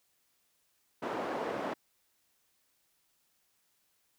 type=band-pass noise; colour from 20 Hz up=white; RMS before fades=-36 dBFS; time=1.02-1.74 s; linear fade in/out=10 ms; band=270 to 760 Hz; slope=12 dB/octave; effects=white hiss -74 dBFS RMS until 4.18 s